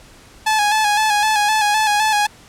sawtooth tone with vibrato, 848 Hz, G#5, 36 cents sharp, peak -10 dBFS, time 0.46-2.27 s, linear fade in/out 10 ms, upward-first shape square, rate 3.9 Hz, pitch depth 39 cents each way, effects pink hiss -45 dBFS RMS until 2.48 s + low-pass 10000 Hz 12 dB/octave

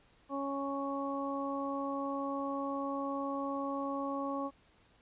harmonic tone, 277.2 Hz, C#4, in tune, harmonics 1 / 2 / 3 / 4, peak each -37 / -39 / -43 / -39 dBFS, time 0.29-4.51 s, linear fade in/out 50 ms, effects pink hiss -66 dBFS RMS until 5.01 s + resampled to 8000 Hz

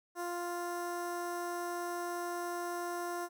15% pulse tone with notch filter, 349.2 Hz, F4, in tune, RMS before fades -38 dBFS, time 0.15-3.29 s, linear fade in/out 50 ms, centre 3300 Hz, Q 1, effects none

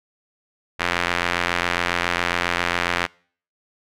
sawtooth tone with band-pass filter, 87.31 Hz, F2, in tune, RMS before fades -23 dBFS, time 0.79-3.07 s, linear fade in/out 20 ms, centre 2000 Hz, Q 1.2, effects noise-tail reverb RT60 0.5 s tail -25 dB re dry

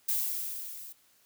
violet noise with level ramp, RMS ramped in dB -28 to -46 dBFS, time 0.08-0.93 s, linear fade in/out 10 ms, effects white hiss -65 dBFS RMS until 1.25 s + high-pass 60 Hz 12 dB/octave

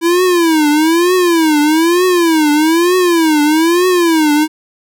square tone with vibrato, 329.6 Hz, E4, in tune, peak -9 dBFS, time 0.01-4.48 s, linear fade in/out 50 ms, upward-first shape triangle, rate 1.1 Hz, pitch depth 210 cents each way, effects none

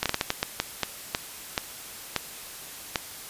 slowing click train, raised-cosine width 0.2 ms, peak -6 dBFS, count 13, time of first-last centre 0.03-2.958 s, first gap 27 ms, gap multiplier 1.36, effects white hiss -41 dBFS RMS until 3.29 s + resampled to 32000 Hz

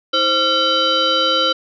sine tone with frequency modulation, 2217 Hz, C#7, in tune, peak -13 dBFS, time 0.13-1.53 s, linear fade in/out 10 ms, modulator 846 Hz, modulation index 2.3, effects none

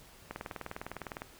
click train, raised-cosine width 0.5 ms, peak -23 dBFS, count 19, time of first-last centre 0.31-1.219 s, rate 19.8 Hz, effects pink hiss -56 dBFS RMS until 1.39 s

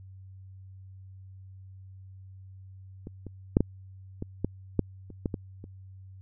clicks, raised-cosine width 3 ms, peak -25 / -27 / -6 / -10 / -21 / -14 / -10 / -30 / -15 / -18 / -29 dBFS, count 11, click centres 3.071 / 3.267 / 3.569 / 3.606 / 4.224 / 4.446 / 4.793 / 5.103 / 5.258 / 5.342 / 5.641 s, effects added 95 Hz sine -45 dBFS peak until 6.21 s

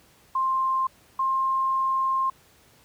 sine tone pair in turn, 1053 / 1060.3 Hz, C6 / C6, +11 / +23 cents, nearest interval unison, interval 12 cents, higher second, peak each -21 dBFS, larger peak neither, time 0.35-0.87 / 1.19-2.3 s, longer second, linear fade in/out 5 ms, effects pink hiss -57 dBFS RMS until 2.84 s + high-pass 60 Hz 12 dB/octave

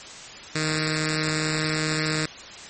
5% pulse tone with notch filter, 155.56 Hz, D#3, in tune, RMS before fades -25 dBFS, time 0.55-2.26 s, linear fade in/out 5 ms, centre 850 Hz, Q 0.51, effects white hiss -40 dBFS RMS until 2.69 s + MP3 32 kbps

